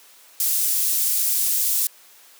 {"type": "high-pass noise", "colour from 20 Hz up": "pink", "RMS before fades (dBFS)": -21, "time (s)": [0.4, 1.87], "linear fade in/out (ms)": 2, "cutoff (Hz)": 9800, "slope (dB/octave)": 12, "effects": ["white hiss -50 dBFS RMS until 2.39 s", "high-pass 400 Hz 12 dB/octave"]}